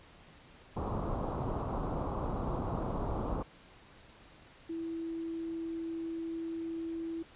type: low-pass noise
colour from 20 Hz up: pink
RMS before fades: -35 dBFS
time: 0.76-3.43 s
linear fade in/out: 10 ms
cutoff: 1200 Hz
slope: 48 dB/octave
type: tone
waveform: sine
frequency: 329.6 Hz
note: E4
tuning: in tune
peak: -35 dBFS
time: 4.69-7.23 s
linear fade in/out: 10 ms
effects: pink hiss -57 dBFS RMS until 7.35 s + resampled to 8000 Hz